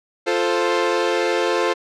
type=chord; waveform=sawtooth; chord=F major; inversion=none; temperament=equal; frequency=349.2 / 440 / 523.3 Hz; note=F4 / A4 / C5; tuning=0 / 0 / 0 cents; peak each=-18 dBFS; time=0.26-1.74 s; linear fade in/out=20 ms; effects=low-pass 5000 Hz 12 dB/octave